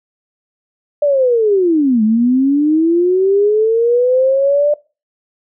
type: linear two-way sweep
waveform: sine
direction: down then up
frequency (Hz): 595 to 211.6 to 595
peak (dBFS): -9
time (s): 1.02-4.74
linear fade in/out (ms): 5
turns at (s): 2.03
effects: noise-tail reverb RT60 0.3 s tail -21 dB re dry